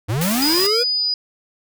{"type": "linear sweep", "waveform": "square", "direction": "up", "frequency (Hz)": [93.5, 493.9], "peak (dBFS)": -19, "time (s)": [0.08, 0.84], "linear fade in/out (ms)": 20}
{"type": "noise with exponential decay", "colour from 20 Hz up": "brown", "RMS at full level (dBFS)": -31, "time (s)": [0.15, 0.29], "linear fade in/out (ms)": 1, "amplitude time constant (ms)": 30}
{"type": "noise", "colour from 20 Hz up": "white", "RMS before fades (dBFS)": -24, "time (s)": [0.21, 0.67], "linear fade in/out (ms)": 5}
{"type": "tone", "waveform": "sine", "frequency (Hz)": 4951, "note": "D#8", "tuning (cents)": -9, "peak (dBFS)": -17, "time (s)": [0.42, 1.14], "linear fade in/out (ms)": 2}
{"effects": []}